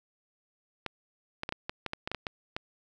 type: clicks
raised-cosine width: 0.3 ms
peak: -17 dBFS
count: 12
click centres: 0.863 / 1.434 / 1.491 / 1.524 / 1.695 / 1.863 / 1.934 / 2.075 / 2.116 / 2.147 / 2.268 / 2.565 s
effects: none